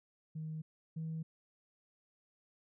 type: tone pair in turn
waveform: sine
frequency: 157.1 / 160.49 Hz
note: D#3 / E3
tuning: +17 / -46 cents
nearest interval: unison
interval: 37 cents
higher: second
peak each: -38 / -36 dBFS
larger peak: second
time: 0.35-0.62 / 0.96-1.23 s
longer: neither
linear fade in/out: 10 ms
effects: tanh soft clip ceiling -34 dBFS